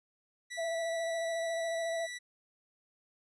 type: tone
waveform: sawtooth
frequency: 1959 Hz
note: B6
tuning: 15 cents flat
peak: -36 dBFS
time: 0.5-2.19 s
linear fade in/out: 20 ms
type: tone with vibrato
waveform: sine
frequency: 665 Hz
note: E5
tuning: 15 cents sharp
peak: -32 dBFS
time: 0.57-2.07 s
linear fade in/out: 20 ms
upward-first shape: square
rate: 14 Hz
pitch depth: 20 cents each way
effects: resampled to 22050 Hz